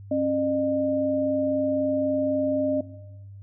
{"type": "tone pair together", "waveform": "sine", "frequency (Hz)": [270, 606.1], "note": ["C#4", "D#5"], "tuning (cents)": [-45, -46], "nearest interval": "octave + major second", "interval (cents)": 1399, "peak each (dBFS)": -24, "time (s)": [0.11, 2.81], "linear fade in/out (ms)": 5, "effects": ["noise-tail reverb RT60 1.0 s tail -17 dB re dry", "added 99 Hz sine -40 dBFS peak until 3.42 s"]}